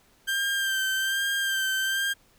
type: tone with vibrato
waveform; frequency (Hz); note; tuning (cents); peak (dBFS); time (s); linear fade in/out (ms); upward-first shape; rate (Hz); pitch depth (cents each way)
30% pulse; 1577; G6; +10; -22; 0.27-2.14; 20; sine; 1.2; 32
effects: pink hiss -61 dBFS RMS until 2.38 s